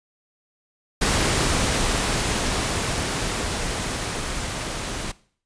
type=noise with level ramp; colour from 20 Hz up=pink; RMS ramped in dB=-20 to -30 dBFS; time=1.01-5.12 s; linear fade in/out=10 ms; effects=noise-tail reverb RT60 0.5 s tail -20 dB re dry + resampled to 22050 Hz